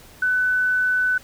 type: tone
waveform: sine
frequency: 1500 Hz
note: F#6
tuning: 23 cents sharp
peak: -17 dBFS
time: 0.22-1.18 s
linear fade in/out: 5 ms
effects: pink hiss -47 dBFS RMS until 1.23 s